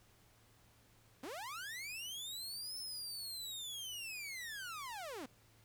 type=linear two-way sweep; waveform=sawtooth; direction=up then down; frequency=229.6 to 5300 to 229.6 Hz; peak=-40 dBFS; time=1.23-5.26 s; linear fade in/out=5 ms; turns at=2.78 s; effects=added 111 Hz sine -70 dBFS peak until 5.64 s + pink hiss -68 dBFS RMS until 5.64 s